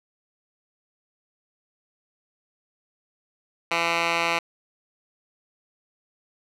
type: tone with band-pass filter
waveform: 10% pulse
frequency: 168.4 Hz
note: E3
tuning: 37 cents sharp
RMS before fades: -24 dBFS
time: 3.71-4.39 s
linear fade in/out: 5 ms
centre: 2100 Hz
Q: 1.3
effects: none